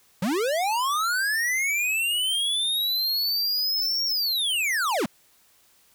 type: linear two-way sweep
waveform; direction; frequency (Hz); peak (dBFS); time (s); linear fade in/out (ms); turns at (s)
square; up then down; 164.81 to 5590 to 164.81; -23; 0.22-5.06; 5; 4.05
effects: white hiss -60 dBFS RMS until 5.94 s